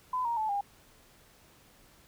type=tone with pitch steps; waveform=sine; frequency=1010 / 936.9 / 869.2 / 806.3 Hz; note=B5 / A#5 / A5 / G5; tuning=+39 / +8 / -21 / +49 cents; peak=-28 dBFS; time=0.13-0.61 s; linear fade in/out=5 ms; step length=120 ms; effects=pink hiss -60 dBFS RMS until 2.07 s

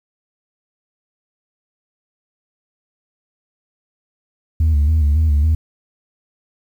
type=tone with vibrato; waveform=sine; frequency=76 Hz; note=D#2; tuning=40 cents flat; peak=-9 dBFS; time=4.6-5.55 s; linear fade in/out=5 ms; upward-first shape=square; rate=3.6 Hz; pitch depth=73 cents each way; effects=tanh soft clip ceiling -10 dBFS + 8-bit

